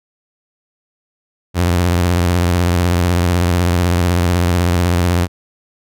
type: tone with vibrato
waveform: sawtooth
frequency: 87.8 Hz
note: F2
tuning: 10 cents sharp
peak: -8 dBFS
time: 1.54-5.28 s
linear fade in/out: 50 ms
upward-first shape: sine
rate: 16 Hz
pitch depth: 77 cents each way
effects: none